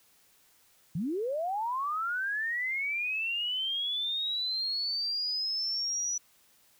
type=linear sweep; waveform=sine; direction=up; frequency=143.6 to 5920 Hz; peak=-29 dBFS; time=0.95-6.18 s; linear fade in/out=5 ms; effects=white hiss -64 dBFS RMS until 6.79 s